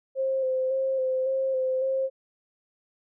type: tone with vibrato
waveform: sine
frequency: 525 Hz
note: C5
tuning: 6 cents sharp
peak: -23 dBFS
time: 0.15-2.1 s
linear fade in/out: 50 ms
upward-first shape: square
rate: 1.8 Hz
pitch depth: 21 cents each way
effects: none